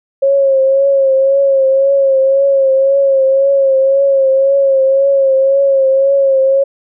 sine tone with vibrato, 543 Hz, C#5, 36 cents flat, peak -7 dBFS, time 0.22-6.64 s, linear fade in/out 10 ms, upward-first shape triangle, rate 1.9 Hz, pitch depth 43 cents each way, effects none

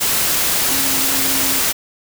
sine tone in noise, 269.7 Hz, C#4, 47 cents flat, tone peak -27 dBFS, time 0.7-1.6 s, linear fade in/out 20 ms, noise white, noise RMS -17 dBFS, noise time 0-1.73 s, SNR -13 dB, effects none

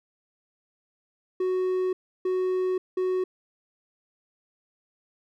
triangle tone bursts at uneven times, 370 Hz, F#4, in tune, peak -21 dBFS, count 3, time 1.4-1.93 / 2.25-2.78 / 2.97-3.24 s, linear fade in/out 5 ms, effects none

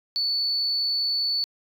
triangle tone, 4465 Hz, C#8, 12 cents sharp, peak -19 dBFS, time 0.16-1.44 s, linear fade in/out 0 ms, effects tanh soft clip ceiling -20 dBFS

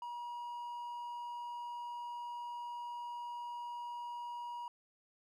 triangle tone, 958 Hz, A#5, 47 cents sharp, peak -39 dBFS, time 0.02-4.68 s, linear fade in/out 2 ms, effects none

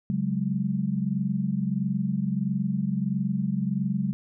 sine chord, C# suspended fourth, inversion none, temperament equal with one note detuned, 138.59 / 186.18 / 207.7 Hz, C#3 / F#3 / G#3, 0 / +11 / 0 cents, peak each -30 / -27 / -28 dBFS, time 0.1-4.13 s, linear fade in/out 0 ms, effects none

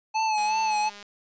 square tone with vibrato, 863 Hz, A5, 34 cents flat, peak -23 dBFS, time 0.14-0.9 s, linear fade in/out 20 ms, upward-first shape sine, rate 2.7 Hz, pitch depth 46 cents each way
click train, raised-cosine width 0.2 ms, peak -27 dBFS, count 133, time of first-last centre 0.38-1.027 s, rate 204 Hz
effects resampled to 16000 Hz

